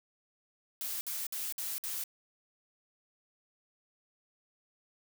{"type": "noise bursts", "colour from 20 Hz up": "blue", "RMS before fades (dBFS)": -37, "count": 5, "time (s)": [0.81, 2.038], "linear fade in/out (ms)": 0, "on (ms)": 200, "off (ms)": 57, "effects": []}